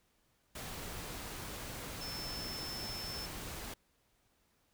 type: tone in noise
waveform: sine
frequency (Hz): 5290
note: E8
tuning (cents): +5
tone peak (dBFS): -42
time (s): 2.01-3.26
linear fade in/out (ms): 5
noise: pink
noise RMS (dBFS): -44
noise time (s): 0.55-3.74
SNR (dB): -1
effects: pink hiss -74 dBFS RMS until 4.73 s